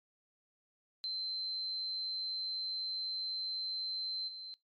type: tone with level steps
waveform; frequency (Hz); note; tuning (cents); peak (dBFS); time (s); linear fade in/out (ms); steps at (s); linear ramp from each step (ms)
sine; 4096; C8; -38; -35 / -43; 1.04-4.54; 0; 4.27; 20
effects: noise-tail reverb RT60 0.2 s tail -24 dB re dry + MP3 96 kbps